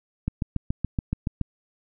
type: click train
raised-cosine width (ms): 5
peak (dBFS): -12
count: 9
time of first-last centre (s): 0.28-1.413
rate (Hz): 7.06
effects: none